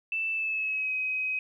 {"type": "tone with pitch glide", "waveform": "sine", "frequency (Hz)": [2649, 2528], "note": ["E7", "D#7"], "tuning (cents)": [8, 27], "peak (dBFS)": -27, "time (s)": [0.12, 1.39], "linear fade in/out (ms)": 2, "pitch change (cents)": -81, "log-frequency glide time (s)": [0.31, 0.93], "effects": ["11-bit"]}